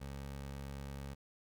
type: tone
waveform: 20% pulse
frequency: 69 Hz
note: C#2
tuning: 7 cents flat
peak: -38 dBFS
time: 0-1.15 s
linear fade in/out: 20 ms
effects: none